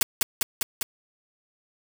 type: noise with echo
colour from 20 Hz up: white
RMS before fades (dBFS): -19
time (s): 0.01-0.03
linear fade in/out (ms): 2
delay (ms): 200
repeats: 4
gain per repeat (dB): -2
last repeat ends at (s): 0.83
effects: none